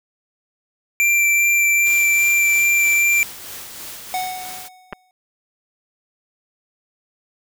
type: tone with vibrato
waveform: square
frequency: 2355 Hz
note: D7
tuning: 4 cents sharp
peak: -14 dBFS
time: 1-3.23 s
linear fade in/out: 0 ms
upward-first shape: sine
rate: 2.5 Hz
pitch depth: 9 cents each way
type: noise with tremolo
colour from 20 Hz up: white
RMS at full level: -33 dBFS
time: 1.85-4.69 s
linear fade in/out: 20 ms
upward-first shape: sine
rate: 3.1 Hz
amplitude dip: 35%
type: tone with exponential decay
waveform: square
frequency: 740 Hz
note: F#5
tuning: in tune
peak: -20 dBFS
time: 4.14-5.11 s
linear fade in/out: 1 ms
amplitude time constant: 210 ms
type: clicks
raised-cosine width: 0.5 ms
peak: -14 dBFS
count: 2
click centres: 4.926 / 4.931 s
effects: none